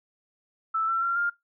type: tone with pitch steps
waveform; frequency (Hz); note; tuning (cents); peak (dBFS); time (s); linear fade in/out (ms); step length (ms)
sine; 1318.5 / 1346.2 / 1374.5 / 1403.4; E6 / E6 / F6 / F6; 0 / +36 / -28 / +8; -23; 0.74-1.3; 10; 140
effects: noise-tail reverb RT60 0.2 s tail -23 dB re dry